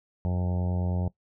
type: harmonic tone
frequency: 89.7 Hz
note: F2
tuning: 47 cents sharp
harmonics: 1 / 2 / 3 / 4 / 5 / 6 / 7 / 8 / 9 / 10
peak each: -26 / -30 / -44 / -43 / -43 / -43 / -43 / -49 / -46 / -49 dBFS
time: 0.25-1.08 s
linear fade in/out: 0 ms
effects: noise-tail reverb RT60 0.1 s tail -19 dB re dry